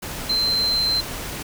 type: tone in noise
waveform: sine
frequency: 4107 Hz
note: C8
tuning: 33 cents flat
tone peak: -18 dBFS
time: 0.29-1.01 s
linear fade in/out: 10 ms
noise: pink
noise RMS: -31 dBFS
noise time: 0.02-1.43 s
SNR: +10 dB
effects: none